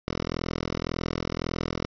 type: tone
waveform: 5% pulse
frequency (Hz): 41.85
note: E1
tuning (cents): +27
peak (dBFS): -16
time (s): 0.08-1.87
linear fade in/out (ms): 0
effects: resampled to 11025 Hz + 7-bit